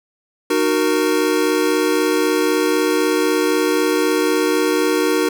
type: chord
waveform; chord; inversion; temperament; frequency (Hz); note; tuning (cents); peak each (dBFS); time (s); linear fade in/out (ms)
square; D# minor; none; equal with one note detuned; 306.1 / 370 / 466.2; D#4 / F#4 / A#4; -28 / 0 / 0; -20; 0.5-5.29; 5
effects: none